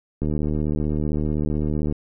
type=click train; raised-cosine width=3 ms; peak=-12 dBFS; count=130; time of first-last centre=0.22-1.924 s; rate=75.7 Hz; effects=none